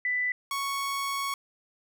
sine / sawtooth tone pair in turn, 1989 / 1109.2 Hz, B6 / C#6, +12 / +1 cents, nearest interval minor seventh, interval 1011 cents, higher first, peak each -25 dBFS, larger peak neither, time 0.05-0.32 / 0.51-1.34 s, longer second, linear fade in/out 2 ms, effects none

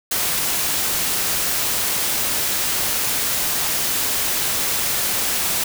white noise, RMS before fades -21 dBFS, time 0.11-5.64 s, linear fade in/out 5 ms, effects none

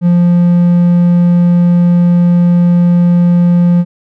triangle tone, 174.61 Hz, F3, in tune, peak -3 dBFS, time 0.01-3.85 s, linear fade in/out 50 ms, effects none

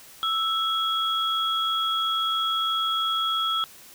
sine tone pair together, 1318.5 / 3322 Hz, E6 / G#7, 0 / 0 cents, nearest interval octave + major third, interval 1600 cents, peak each -25 dBFS, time 0.23-3.64 s, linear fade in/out 0 ms, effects white hiss -48 dBFS RMS until 3.94 s

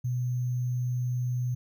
sine tone with sample-and-hold, 123.7 Hz, B2, 3 cents sharp, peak -26 dBFS, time 0.04-1.55 s, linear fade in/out 10 ms, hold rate 6300 Hz, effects none

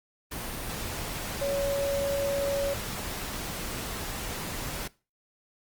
sine tone in noise, 560 Hz, C#5, 18 cents sharp, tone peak -26 dBFS, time 1.41-2.74 s, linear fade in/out 10 ms, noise pink, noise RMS -35 dBFS, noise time 0.31-4.88 s, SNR +6 dB, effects noise-tail reverb RT60 0.3 s tail -20 dB re dry + Opus 32 kbps

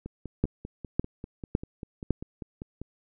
two click trains, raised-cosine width 3 ms, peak -24 / -10 dBFS, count 15 / 4, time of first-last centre 0.06-2.816 / 0.44-2.107 s, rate 5.08 / 1.8 Hz, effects none

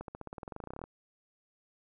accelerating click train, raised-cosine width 1 ms, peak -27 dBFS, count 20, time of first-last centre 0.01-0.84 s, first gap 72 ms, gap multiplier 0.94, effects none

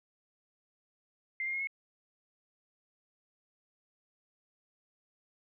sine tone with pitch steps, 2093 / 2122 / 2152 / 2182 Hz, C7 / C7 / C7 / C#7, 0 / +24 / +48 / -28 cents, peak -32 dBFS, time 1.4-1.672 s, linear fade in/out 2 ms, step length 68 ms, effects none

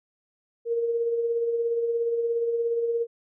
sine tone with tremolo, 466.2 Hz, A#4, in tune, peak -21 dBFS, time 0.65-3.07 s, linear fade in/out 50 ms, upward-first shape sine, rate 17 Hz, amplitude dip 40%, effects none

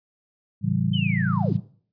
sine chord, A dominant seventh, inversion none, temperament equal with one note detuned, 110 / 138.59 / 164.81 / 193.41 Hz, A2 / C#3 / E3 / G3, 0 / 0 / 0 / -23 cents, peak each -26 dBFS, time 0.61-1.61 s, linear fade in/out 50 ms
violet noise with exponential growth, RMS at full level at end -40 dBFS, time 0.74-1.57 s, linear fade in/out 2 ms, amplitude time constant 180 ms
sine linear sweep, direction down, 3136 to 55.7 Hz, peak -28 dBFS, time 0.93-1.57 s, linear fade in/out 10 ms
effects noise-tail reverb RT60 0.5 s tail -18 dB re dry + resampled to 11025 Hz

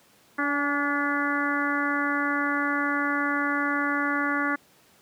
harmonic tone with a mistuned harmonic, 287.4 Hz, D4, 37 cents flat, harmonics 1 / 2 / 3 / 4 / 5 / 6 / 7, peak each -28 / -36 / -36 / -30 / -29 / -30 / -34 dBFS, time 0.38-4.56 s, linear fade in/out 10 ms, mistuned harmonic 3, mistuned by -38 cents, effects pink hiss -58 dBFS RMS until 5.01 s + high-pass 150 Hz 12 dB/octave

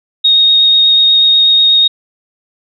sine tone with vibrato, 3729 Hz, A#7, in tune, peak -5 dBFS, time 0.24-1.88 s, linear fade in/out 10 ms, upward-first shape triangle, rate 8.2 Hz, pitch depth 10 cents each way, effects none

